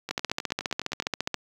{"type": "two click trains", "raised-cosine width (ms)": 0.2, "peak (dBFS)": [-16, -9], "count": [10, 19], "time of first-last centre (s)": [[0.09, 1.024], [0.11, 1.343]], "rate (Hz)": [9.64, 14.6], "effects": ["high-pass 100 Hz 12 dB/octave", "8-bit"]}